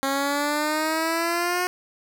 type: exponential sweep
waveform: 10% pulse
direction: up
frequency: 270.4 to 362.9 Hz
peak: -14 dBFS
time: 0.03-1.67 s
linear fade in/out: 0 ms
effects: none